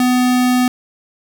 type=tone; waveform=square; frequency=250.1 Hz; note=B3; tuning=22 cents sharp; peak=-12 dBFS; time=0-0.68 s; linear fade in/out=2 ms; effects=none

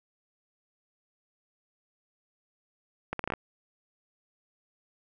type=accelerating click train; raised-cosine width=0.5 ms; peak=-16 dBFS; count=7; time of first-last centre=3.13-3.337 s; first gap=63 ms; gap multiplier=0.75; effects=none

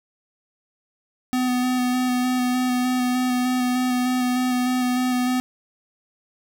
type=tone with vibrato; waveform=square; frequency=250.9 Hz; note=B3; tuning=28 cents sharp; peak=-20 dBFS; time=1.33-5.4 s; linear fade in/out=0 ms; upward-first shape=square; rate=3.3 Hz; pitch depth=13 cents each way; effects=none

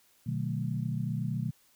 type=chord; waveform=sine; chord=B dominant seventh; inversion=none; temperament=equal with one note detuned; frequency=123.47 / 151.66 / 185 / 220 Hz; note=B2 / D#3 / F#3 / A3; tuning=0 / -44 / 0 / 0 cents; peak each=-33 / -34 / -37 / -38 dBFS; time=0.26-1.51 s; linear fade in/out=10 ms; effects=white hiss -65 dBFS RMS until 1.75 s

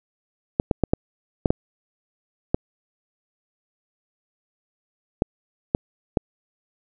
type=clicks; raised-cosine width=2 ms; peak=-4 dBFS; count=10; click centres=0.599 / 0.712 / 0.837 / 0.935 / 1.458 / 1.505 / 2.545 / 5.221 / 5.749 / 6.172 s; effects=none

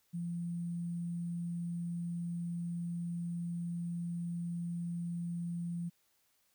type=tone with sample-and-hold; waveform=sine; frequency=171.7 Hz; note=F3; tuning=29 cents flat; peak=-35 dBFS; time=0.13-5.9 s; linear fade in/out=20 ms; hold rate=8820 Hz; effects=white hiss -74 dBFS RMS until 6.54 s

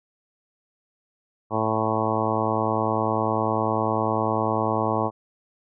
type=harmonic tone; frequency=110 Hz; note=A2; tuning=in tune; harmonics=1 / 2 / 3 / 4 / 5 / 6 / 7 / 8 / 9 / 10; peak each=-30 / -30 / -30 / -30 / -30 / -30 / -30 / -30 / -30 / -30 dBFS; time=1.5-5.11 s; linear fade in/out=50 ms; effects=none

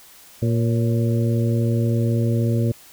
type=harmonic tone with a mistuned harmonic; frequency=116.54 Hz; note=A#2; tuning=in tune; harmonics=1 / 2 / 3 / 4 / 5; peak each=-18 / -24 / -28 / -30 / -32 dBFS; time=0.42-2.72 s; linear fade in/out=5 ms; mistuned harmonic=5; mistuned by=-59 cents; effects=white hiss -47 dBFS RMS until 2.92 s

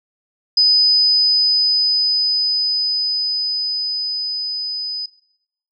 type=tone with level ramp; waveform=sine; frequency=5000 Hz; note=D#8; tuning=8 cents sharp; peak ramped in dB=-9 to -22 dBFS; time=0.57-5.06 s; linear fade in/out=5 ms; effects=noise-tail reverb RT60 0.7 s tail -17 dB re dry

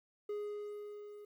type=tone with level ramp; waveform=triangle; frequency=415.3 Hz; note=G#4; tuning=in tune; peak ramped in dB=-34 to -47 dBFS; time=0.29-1.25 s; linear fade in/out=5 ms; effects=12-bit

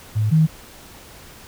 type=tone pair in turn; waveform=sine; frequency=107.4 / 157.99 Hz; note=A2 / D#3; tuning=-41 / +27 cents; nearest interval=perfect fifth; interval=668 cents; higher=second; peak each=-16 / -11 dBFS; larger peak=second; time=0.15-0.31 / 0.31-0.47 s; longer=neither; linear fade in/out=20 ms; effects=pink hiss -43 dBFS RMS until 1.47 s

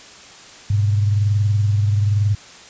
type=tone pair together; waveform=sine; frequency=102.15 / 123.2 Hz; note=G#2 / B2; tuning=-28 / -4 cents; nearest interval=minor third; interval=324 cents; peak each=-14 / -26 dBFS; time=0.7-2.35 s; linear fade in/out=5 ms; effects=white hiss -41 dBFS RMS until 2.69 s + resampled to 16000 Hz

